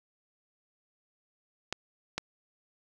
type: clicks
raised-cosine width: 0.2 ms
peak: -14 dBFS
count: 2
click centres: 1.726 / 2.18 s
effects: none